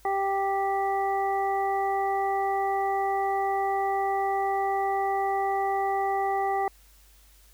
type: harmonic tone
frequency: 392 Hz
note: G4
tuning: in tune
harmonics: 1 / 2 / 3 / 5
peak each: -30 / -25 / -35 / -37 dBFS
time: 0.05-6.68 s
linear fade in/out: 2 ms
effects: added 50 Hz sine -55 dBFS peak until 7.53 s + white hiss -59 dBFS RMS until 7.53 s